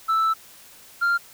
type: tone pair in turn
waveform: sine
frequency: 1319 / 1392.8 Hz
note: E6 / F6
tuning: +1 / -5 cents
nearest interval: minor second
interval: 94 cents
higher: second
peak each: -15 dBFS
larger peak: neither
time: 0.08-0.34 / 1.01-1.18 s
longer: first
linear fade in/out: 20 ms
effects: tanh soft clip ceiling -17 dBFS + white hiss -48 dBFS RMS until 1.33 s